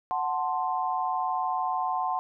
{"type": "chord", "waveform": "sine", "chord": "F# diminished", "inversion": "none", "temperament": "equal", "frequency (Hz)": [740, 880, 1046.5], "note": ["F#5", "A5", "C6"], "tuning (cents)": [0, 0, 0], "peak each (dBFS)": [-29, -31, -30], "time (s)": [0.11, 2.19], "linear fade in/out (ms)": 0, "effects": []}